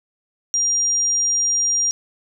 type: tone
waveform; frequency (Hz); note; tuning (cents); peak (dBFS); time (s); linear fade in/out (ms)
sine; 5700; F8; +34; -16; 0.54-1.91; 0
effects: none